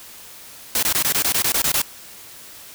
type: noise bursts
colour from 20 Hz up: white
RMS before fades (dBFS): -19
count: 11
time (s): 0.75-1.818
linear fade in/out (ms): 2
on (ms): 78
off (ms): 21
effects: white hiss -41 dBFS RMS until 2.74 s